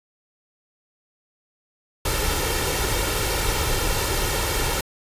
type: noise with comb filter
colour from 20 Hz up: pink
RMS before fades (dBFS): -23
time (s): 2.05-4.81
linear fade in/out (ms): 5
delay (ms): 2.2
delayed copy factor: +0.6
effects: resampled to 32000 Hz